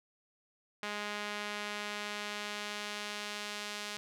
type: tone with band-pass filter sweep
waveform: sawtooth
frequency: 207.7 Hz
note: G#3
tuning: in tune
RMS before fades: -40 dBFS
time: 0.83-3.97 s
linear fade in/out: 0 ms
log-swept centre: 2200 to 4000 Hz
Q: 0.77
effects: none